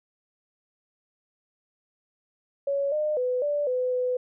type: tone with pitch steps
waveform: sine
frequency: 559 / 607 / 501 / 584 / 504 / 501 Hz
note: C#5 / D#5 / B4 / D5 / B4 / B4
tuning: +14 / -43 / +25 / -10 / +35 / +25 cents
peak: -23 dBFS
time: 2.67-4.17 s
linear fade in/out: 5 ms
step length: 250 ms
effects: none